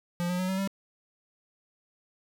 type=tone with pitch steps; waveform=square; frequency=174.61 / 179.52 / 184.57 / 189.75 / 195.09 Hz; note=F3 / F3 / F#3 / F#3 / G3; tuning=0 / +48 / -4 / +44 / -8 cents; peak=-28 dBFS; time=0.2-0.675 s; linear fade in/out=0 ms; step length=95 ms; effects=none